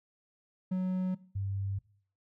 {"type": "tone pair in turn", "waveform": ["triangle", "sine"], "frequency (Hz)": [185, 98.22], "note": ["F#3", "G2"], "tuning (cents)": [0, 4], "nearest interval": "major seventh", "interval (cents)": 1096, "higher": "first", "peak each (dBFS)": [-26, -31], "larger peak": "first", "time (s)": [[0.71, 1.15], [1.35, 1.79]], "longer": "neither", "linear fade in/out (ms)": 10, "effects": ["noise-tail reverb RT60 0.5 s tail -20 dB re dry"]}